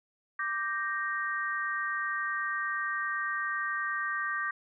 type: chord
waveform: sine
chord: G minor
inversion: second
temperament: equal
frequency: 1174.7 / 1568 / 1864.7 Hz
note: D6 / G6 / Bb6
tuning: 0 / 0 / 0 cents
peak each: -34 dBFS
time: 0.39-4.51 s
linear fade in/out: 5 ms
effects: none